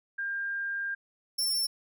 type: tone pair in turn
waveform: sine / sawtooth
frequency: 1601 / 5404 Hz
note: G6 / E8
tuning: +36 / +42 cents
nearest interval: octave + major sixth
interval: 2106 cents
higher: second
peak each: -30 / -24 dBFS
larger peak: second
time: 0.18-0.95 / 1.38-1.67 s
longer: first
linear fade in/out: 10 ms
effects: none